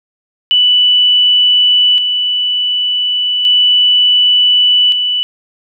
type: tone with tremolo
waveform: sine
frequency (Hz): 2971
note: F#7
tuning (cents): +6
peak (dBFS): -6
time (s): 0.51-5.23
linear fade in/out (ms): 0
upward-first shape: square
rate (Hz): 0.34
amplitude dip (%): 45
effects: none